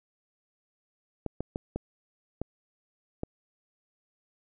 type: clicks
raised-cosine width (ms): 2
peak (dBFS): -18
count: 6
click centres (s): 1.263 / 1.406 / 1.559 / 1.76 / 2.416 / 3.234
effects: none